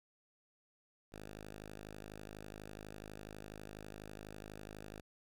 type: tone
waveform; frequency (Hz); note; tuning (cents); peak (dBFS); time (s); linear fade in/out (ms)
5% pulse; 52.1; G#1; +6; -37; 1.12-5.01; 5
effects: none